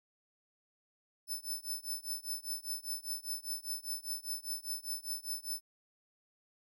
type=tone with tremolo; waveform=10% pulse; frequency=5274 Hz; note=E8; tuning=in tune; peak=-28 dBFS; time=1.27-5.61 s; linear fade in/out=50 ms; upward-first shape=triangle; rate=5 Hz; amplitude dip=100%; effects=none